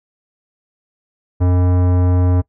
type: tone with tanh clipping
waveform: sine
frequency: 89.9 Hz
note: F#2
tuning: 49 cents flat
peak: -13 dBFS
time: 1.4-2.42 s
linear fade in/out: 20 ms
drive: 18 dB
effects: noise-tail reverb RT60 0.1 s tail -20 dB re dry